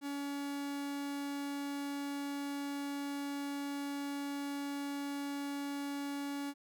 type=tone; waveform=45% pulse; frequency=282.9 Hz; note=C#4; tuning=35 cents sharp; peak=-37 dBFS; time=0.01-6.54 s; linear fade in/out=50 ms; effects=none